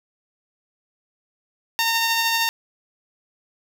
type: tone with tremolo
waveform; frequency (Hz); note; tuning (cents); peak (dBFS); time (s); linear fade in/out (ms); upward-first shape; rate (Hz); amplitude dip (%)
10% pulse; 915; A#5; -32; -9; 1.79-2.49; 0; triangle; 13; 30
effects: none